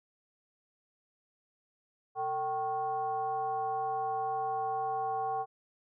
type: tone with frequency modulation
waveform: sine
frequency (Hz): 772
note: G5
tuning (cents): -27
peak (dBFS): -30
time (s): 2.15-5.46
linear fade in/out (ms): 50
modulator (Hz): 323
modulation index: 0.73
effects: none